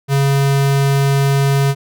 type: tone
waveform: square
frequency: 138.59 Hz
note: C#3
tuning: in tune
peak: -12 dBFS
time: 0.08-1.75 s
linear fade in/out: 50 ms
effects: none